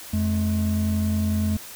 triangle tone pair together, 88 / 213.2 Hz, F2 / G#3, +14 / +46 cents, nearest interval octave + minor third, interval 1532 cents, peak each -21 dBFS, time 0.13-1.57 s, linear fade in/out 5 ms, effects white hiss -40 dBFS RMS until 1.75 s

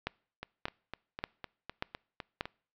two click trains, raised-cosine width 0.3 ms, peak -23 / -16 dBFS, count 9 / 5, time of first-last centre 0.43-2.455 / 0.07-2.409 s, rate 3.95 / 1.71 Hz, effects noise-tail reverb RT60 0.5 s tail -25 dB re dry + low-pass 5000 Hz 12 dB/octave

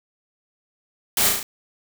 white noise with echo, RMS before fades -20 dBFS, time 1.17-1.29 s, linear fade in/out 2 ms, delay 35 ms, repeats 4, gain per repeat -3 dB, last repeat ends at 1.43 s, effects none

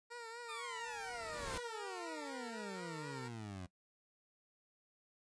15% pulse tone with vibrato, 466.2 Hz, A#4, in tune, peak -40 dBFS, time 0.1-3.29 s, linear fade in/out 20 ms, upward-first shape triangle, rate 4.1 Hz, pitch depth 73 cents each way
20% pulse exponential sweep, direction down, 1244.5 to 87.7 Hz, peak -40 dBFS, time 0.48-3.67 s, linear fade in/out 20 ms
pink noise with exponential growth, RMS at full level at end -42 dBFS, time 0.61-1.58 s, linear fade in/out 5 ms, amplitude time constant 210 ms
effects noise-tail reverb RT60 0.1 s tail -19 dB re dry + resampled to 22050 Hz

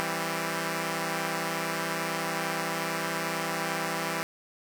5% pulse chord, C major, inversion first, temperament equal, 164.81 / 196 / 261.6 Hz, E3 / G3 / C4, 0 / 0 / 0 cents, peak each -20 / -22 / -26 dBFS, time 0-4.23 s, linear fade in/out 0 ms, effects none

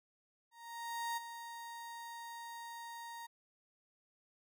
35% pulse tone with ADSR envelope, 932.3 Hz, A#5, in tune, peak -34 dBFS, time 0.51-3.27 s, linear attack 660 ms, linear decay 18 ms, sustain -10 dB, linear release 14 ms, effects none

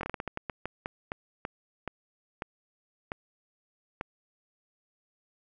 slowing click train, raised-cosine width 0.5 ms, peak -18 dBFS, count 17, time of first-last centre 0.01-4.011 s, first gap 22 ms, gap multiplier 1.28, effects none

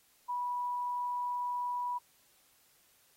sine tone, 979 Hz, B5, 15 cents flat, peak -32 dBFS, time 0.28-1.99 s, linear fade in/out 20 ms, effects white hiss -67 dBFS RMS until 3.16 s + AAC 48 kbps

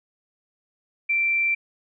sine tone, 2349 Hz, D7, in tune, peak -19 dBFS, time 1.09-1.55 s, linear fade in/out 10 ms, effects none

